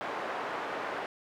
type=band-pass noise; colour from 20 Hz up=pink; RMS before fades=-36 dBFS; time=0.01-1.06 s; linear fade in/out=0 ms; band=540 to 1500 Hz; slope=12 dB/octave; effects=none

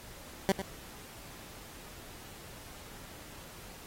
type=tone with echo; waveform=15% pulse; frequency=193.6 Hz; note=G3; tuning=21 cents flat; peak=-17 dBFS; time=0.49-0.52 s; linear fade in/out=0 ms; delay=100 ms; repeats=1; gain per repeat=-11 dB; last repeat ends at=0.62 s; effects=pink hiss -50 dBFS RMS until 3.86 s + AAC 48 kbps

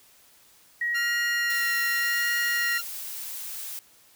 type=tone; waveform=sine; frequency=1900 Hz; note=A#6; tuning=33 cents sharp; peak=-24 dBFS; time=0.81-2.78 s; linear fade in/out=5 ms
type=tone with vibrato; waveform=15% pulse; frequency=1396.9 Hz; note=F6; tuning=in tune; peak=-23 dBFS; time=0.94-2.82 s; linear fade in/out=20 ms; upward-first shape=sine; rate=0.87 Hz; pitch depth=15 cents each way
type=noise; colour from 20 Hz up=blue; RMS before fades=-36 dBFS; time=1.5-3.79 s; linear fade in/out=0 ms
effects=white hiss -57 dBFS RMS until 4.15 s

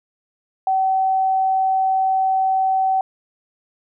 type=tone; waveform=sine; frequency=763 Hz; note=G5; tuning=47 cents flat; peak=-15 dBFS; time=0.67-3.01 s; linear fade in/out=2 ms; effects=none

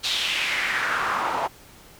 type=noise with band-pass filter sweep; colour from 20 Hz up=pink; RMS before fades=-25 dBFS; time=0.03-1.48 s; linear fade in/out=20 ms; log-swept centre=3900 to 820 Hz; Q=2.9; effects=pink hiss -49 dBFS RMS until 1.99 s

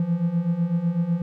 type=beating tone pair; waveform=triangle; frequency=165.5 / 173.5 Hz; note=E3 / F3; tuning=+7 / -11 cents; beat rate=8 Hz; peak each=-24 / -20 dBFS; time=0-1.22 s; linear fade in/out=2 ms; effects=none

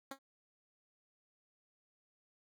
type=tone with exponential decay; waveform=10% pulse; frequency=271.7 Hz; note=C#4; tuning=35 cents flat; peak=-32 dBFS; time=0.11-0.19 s; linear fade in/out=5 ms; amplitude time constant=17 ms; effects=none

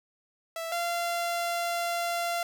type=tone pair in turn; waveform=sawtooth; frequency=660 / 688.4 Hz; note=E5 / F5; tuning=+2 / -25 cents; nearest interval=minor second; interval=73 cents; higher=second; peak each=-29 / -24 dBFS; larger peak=second; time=0.56-0.72 / 0.72-2.43 s; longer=second; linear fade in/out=2 ms; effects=none

